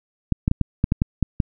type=clicks; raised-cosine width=5 ms; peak=-5 dBFS; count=9; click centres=0.323 / 0.479 / 0.514 / 0.613 / 0.841 / 0.921 / 1.019 / 1.227 / 1.402 s; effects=none